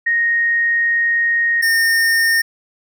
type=tone pair in turn; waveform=sine / square; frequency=1864.7 / 1826.3 Hz; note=A#6 / A#6; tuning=0 / -36 cents; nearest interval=unison; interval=36 cents; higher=first; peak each=-13 dBFS; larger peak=neither; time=0.06-1.62 / 1.62-2.42 s; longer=first; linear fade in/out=10 ms; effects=none